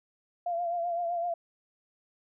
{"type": "tone with vibrato", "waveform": "sine", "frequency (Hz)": 690, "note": "F5", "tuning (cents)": -21, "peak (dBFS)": -28, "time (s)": [0.46, 1.34], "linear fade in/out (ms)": 5, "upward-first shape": "triangle", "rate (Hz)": 7.8, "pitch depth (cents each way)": 54, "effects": []}